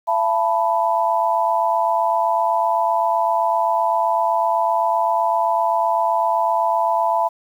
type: chord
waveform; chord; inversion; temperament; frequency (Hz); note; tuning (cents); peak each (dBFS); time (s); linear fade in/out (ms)
sine; E suspended fourth; none; equal with one note detuned; 675.1 / 880 / 987.8; E5 / A5 / B5; +41 / 0 / 0; -20; 0.07-7.29; 20
effects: 8-bit